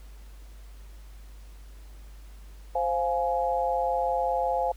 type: chord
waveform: sine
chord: F minor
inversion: second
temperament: just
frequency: 523.8 / 698.5 / 838.1 Hz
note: C5 / F5 / Ab5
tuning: +2 / 0 / +16 cents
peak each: -28 dBFS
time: 2.75-4.72 s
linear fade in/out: 5 ms
effects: added 50 Hz sine -43 dBFS peak until 4.76 s + pink hiss -58 dBFS RMS until 4.76 s